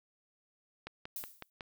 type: click train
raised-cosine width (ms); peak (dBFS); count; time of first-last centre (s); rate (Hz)
0.3; -26; 5; 0.87-1.608; 5.42
type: noise with exponential decay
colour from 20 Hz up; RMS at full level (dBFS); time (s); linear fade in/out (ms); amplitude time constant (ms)
violet; -38; 1.16-1.5; 2; 72
effects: none